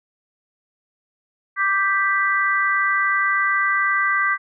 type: chord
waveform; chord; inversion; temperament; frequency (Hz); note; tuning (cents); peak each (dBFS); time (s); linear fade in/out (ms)
sine; G major; second; equal; 1174.7 / 1568 / 1975.5; D6 / G6 / B6; 0 / 0 / 0; -21; 1.56-4.38; 50
effects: none